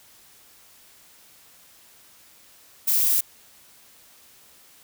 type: noise with amplitude modulation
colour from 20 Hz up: violet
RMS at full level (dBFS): -17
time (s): 2.87-3.21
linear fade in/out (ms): 10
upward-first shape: sine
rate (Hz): 269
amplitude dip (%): 75
effects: white hiss -53 dBFS RMS until 4.83 s